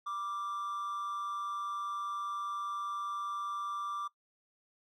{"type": "tone with amplitude modulation", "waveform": "triangle", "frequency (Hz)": 1175, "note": "D6", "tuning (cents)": 1, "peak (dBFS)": -31, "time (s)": [0.06, 4.08], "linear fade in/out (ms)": 10, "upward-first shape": "sine", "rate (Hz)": 195, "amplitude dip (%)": 45, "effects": ["noise-tail reverb RT60 0.1 s tail -19 dB re dry"]}